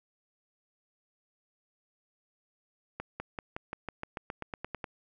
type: accelerating click train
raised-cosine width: 0.5 ms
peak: -21 dBFS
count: 14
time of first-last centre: 3-4.842 s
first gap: 200 ms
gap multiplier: 0.94
effects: none